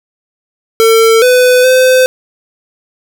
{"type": "tone with pitch steps", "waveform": "square", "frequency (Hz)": [449.8, 501, 513], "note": ["A4", "B4", "C5"], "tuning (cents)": [38, 25, -34], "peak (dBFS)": -5, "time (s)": [0.8, 2.06], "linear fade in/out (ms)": 0, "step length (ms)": 420, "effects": []}